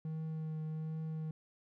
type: tone with vibrato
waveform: triangle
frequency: 157.6 Hz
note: D#3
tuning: 23 cents sharp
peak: -35 dBFS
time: 0.05-1.31 s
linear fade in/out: 2 ms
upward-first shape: triangle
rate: 1.3 Hz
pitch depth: 16 cents each way
effects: none